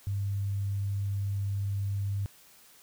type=tone; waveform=sine; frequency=99.6 Hz; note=G2; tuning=28 cents sharp; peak=-28 dBFS; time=0.07-2.26 s; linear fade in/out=0 ms; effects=white hiss -57 dBFS RMS until 2.82 s